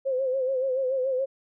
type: tone with vibrato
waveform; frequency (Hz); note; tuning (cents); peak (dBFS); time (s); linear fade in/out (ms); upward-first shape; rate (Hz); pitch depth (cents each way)
sine; 523.3; C5; 0; -23; 0.05-1.26; 20; sine; 7; 66
effects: none